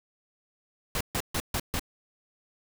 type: noise bursts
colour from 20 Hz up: pink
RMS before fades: -29 dBFS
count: 5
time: 0.95-1.795 s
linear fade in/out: 2 ms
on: 57 ms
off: 140 ms
effects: none